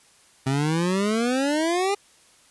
25% pulse exponential sweep, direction up, 130.81 to 410.2 Hz, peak -17 dBFS, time 0.46-1.95 s, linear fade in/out 10 ms, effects white hiss -56 dBFS RMS until 2.5 s + resampled to 24000 Hz

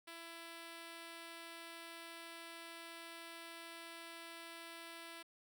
5% pulse tone, 333.7 Hz, E4, 21 cents sharp, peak -38 dBFS, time 0.07-5.23 s, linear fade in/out 10 ms, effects none

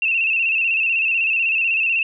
sine tone with vibrato, 2668 Hz, E7, 20 cents sharp, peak -16 dBFS, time 0.02-2.03 s, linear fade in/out 2 ms, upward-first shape square, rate 16 Hz, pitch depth 46 cents each way, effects none

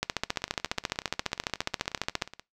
two click trains, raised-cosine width 0.2 ms, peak -9 / -24 dBFS, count 33 / 37, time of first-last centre 0.03-2.222 / 0.24-2.396 s, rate 14.6 / 16.7 Hz, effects noise-tail reverb RT60 0.2 s tail -22 dB re dry

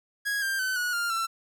45% pulse tone with pitch steps, 1654 / 1586.6 / 1522 / 1460 / 1400.5 / 1343.5 Hz, G#6 / G6 / F#6 / F#6 / F6 / E6, -8 / +20 / +48 / -24 / +4 / +33 cents, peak -26 dBFS, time 0.25-1.27 s, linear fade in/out 20 ms, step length 170 ms, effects none

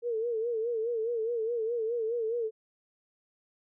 sine tone with vibrato, 458.9 Hz, A#4, 27 cents flat, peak -28 dBFS, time 0.02-2.51 s, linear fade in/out 50 ms, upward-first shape sine, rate 4.8 Hz, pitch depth 88 cents each way, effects none

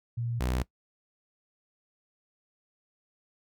sine / sawtooth tone pair in turn, 117.9 / 62.46 Hz, A#2 / B1, +20 / +20 cents, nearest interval major seventh, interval 1100 cents, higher first, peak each -29 / -23 dBFS, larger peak second, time 0.17-0.4 / 0.4-0.63 s, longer neither, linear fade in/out 10 ms, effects noise-tail reverb RT60 0.1 s tail -20 dB re dry

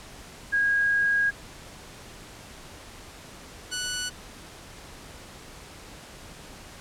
sine / 10% pulse tone pair in turn, 1638 / 1480.3 Hz, G#6 / F#6, -24 / 0 cents, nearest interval major second, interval 176 cents, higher first, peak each -20 dBFS, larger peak neither, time 0.52-1.31 / 3.71-4.1 s, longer first, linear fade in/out 20 ms, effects pink hiss -45 dBFS RMS until 6.8 s + low-pass 10000 Hz 12 dB/octave

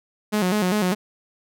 sawtooth tone with vibrato, 196 Hz, G3, in tune, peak -15 dBFS, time 0.32-0.95 s, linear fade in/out 20 ms, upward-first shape square, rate 5 Hz, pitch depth 130 cents each way, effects none

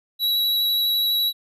square tone with vibrato, 3902 Hz, B7, 22 cents flat, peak -19 dBFS, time 0.19-1.33 s, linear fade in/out 50 ms, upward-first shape square, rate 12 Hz, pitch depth 11 cents each way, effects none

